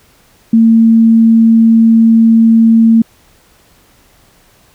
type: tone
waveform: sine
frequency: 226.4 Hz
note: A3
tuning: 50 cents sharp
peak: -3 dBFS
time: 0.53-3.02 s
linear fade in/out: 5 ms
effects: pink hiss -48 dBFS RMS until 4.74 s